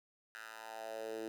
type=tone with high-pass filter sweep; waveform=10% pulse; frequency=111.3 Hz; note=A2; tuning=20 cents sharp; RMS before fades=-45 dBFS; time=0.35-1.28 s; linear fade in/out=0 ms; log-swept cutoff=1500 to 340 Hz; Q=3.5; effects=none